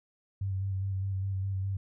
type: tone with vibrato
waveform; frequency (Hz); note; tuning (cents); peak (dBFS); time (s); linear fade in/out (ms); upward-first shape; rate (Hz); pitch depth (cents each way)
sine; 96.5; G2; -27; -29; 0.41-1.77; 5; square; 4.9; 22
effects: none